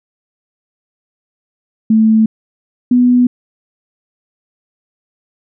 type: tone pair in turn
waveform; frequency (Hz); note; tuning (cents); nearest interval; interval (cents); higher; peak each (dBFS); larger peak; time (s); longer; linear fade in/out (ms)
sine; 220 / 246.9; A3 / B3; 0 / 0; major second; 200; second; -6; neither; 1.9-2.26 / 2.91-3.27; neither; 5
effects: none